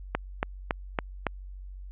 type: click train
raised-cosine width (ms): 0.5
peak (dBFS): -10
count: 5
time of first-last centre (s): 0.15-1.267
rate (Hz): 3.58
effects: added 47 Hz sine -39 dBFS peak until 1.91 s + resampled to 8000 Hz